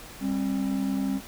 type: tone pair together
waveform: triangle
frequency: 197.24 / 267.2 Hz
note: G3 / C4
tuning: +11 / +36 cents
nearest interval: perfect fourth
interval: 525 cents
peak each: -26 / -25 dBFS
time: 0.2-1.21 s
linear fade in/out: 50 ms
effects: pink hiss -44 dBFS RMS until 1.27 s